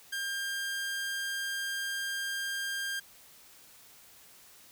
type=tone; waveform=sawtooth; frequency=1600 Hz; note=G6; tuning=35 cents sharp; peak=-29 dBFS; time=0.12-3 s; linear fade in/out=10 ms; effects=white hiss -56 dBFS RMS until 4.71 s